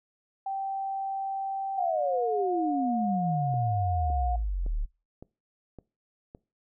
sine tone with pitch glide, 779 to 718.5 Hz, G5 to F5, -11 to +49 cents, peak -29 dBFS, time 0.46-4.36 s, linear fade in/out 5 ms, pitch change -140 cents, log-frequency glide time 1.82-1.98 s
sine exponential sweep, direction down, 756 to 34.26 Hz, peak -26 dBFS, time 1.77-4.86 s, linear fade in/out 20 ms
click train, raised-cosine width 2 ms, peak -30 dBFS, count 6, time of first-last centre 3.54-6.349 s, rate 1.78 Hz
effects noise-tail reverb RT60 0.3 s tail -22 dB re dry

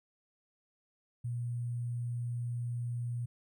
sine tone with sample-and-hold, 120 Hz, B2, 49 cents flat, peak -33 dBFS, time 1.24-3.26 s, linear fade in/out 10 ms, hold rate 8820 Hz, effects none

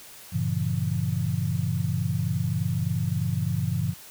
sine chord, G diminished seventh, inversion none, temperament just, 98 / 117.6 / 141.12 / 169.34 Hz, G2 / Bb2 / Db3 / Fb3, 0 / +16 / +31 / +47 cents, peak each -29 dBFS, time 0.32-3.94 s, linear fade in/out 20 ms, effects white hiss -46 dBFS RMS until 4.1 s

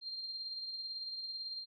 sine tone with tremolo, 4186 Hz, C8, in tune, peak -38 dBFS, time 0.01-1.66 s, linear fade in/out 50 ms, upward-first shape sine, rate 18 Hz, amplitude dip 40%, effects none

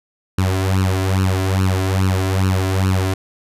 sawtooth tone with flanger, 94.6 Hz, F#2, 39 cents sharp, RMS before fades -17 dBFS, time 0.38-3.14 s, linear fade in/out 5 ms, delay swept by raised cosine 0.71 to 3.01 ms, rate 2.4 Hz, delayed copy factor +0.9, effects resampled to 32000 Hz

